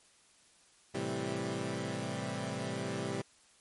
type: chord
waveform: 15% pulse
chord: A minor seventh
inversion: none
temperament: equal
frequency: 110 / 130.81 / 164.81 / 196 Hz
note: A2 / C3 / E3 / G3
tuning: 0 / 0 / 0 / 0 cents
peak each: -35 / -33 / -35 / -33 dBFS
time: 0.94-3.22 s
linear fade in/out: 10 ms
effects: white hiss -64 dBFS RMS until 3.6 s + MP3 48 kbps